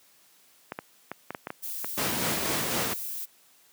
clicks, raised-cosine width 0.5 ms, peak -18 dBFS, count 8, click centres 0.721 / 0.789 / 1.116 / 1.306 / 1.348 / 1.471 / 1.504 / 1.845 s
violet noise, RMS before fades -35 dBFS, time 1.62-3.26 s, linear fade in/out 20 ms
pink noise with tremolo, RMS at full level -27 dBFS, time 1.97-2.94 s, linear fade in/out 10 ms, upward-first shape sine, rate 4 Hz, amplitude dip 30%
effects white hiss -60 dBFS RMS until 3.72 s + high-pass 150 Hz 12 dB/octave

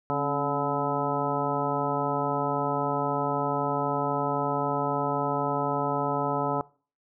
harmonic tone with a mistuned harmonic, 143.8 Hz, D3, 36 cents flat, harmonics 1 / 2 / 3 / 4 / 5 / 6 / 7 / 9, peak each -33 / -33 / -33 / -33 / -33 / -33 / -33 / -33 dBFS, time 0.1-6.61 s, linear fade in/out 0 ms, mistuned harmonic 2, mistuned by -72 cents, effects noise-tail reverb RT60 0.4 s tail -22 dB re dry

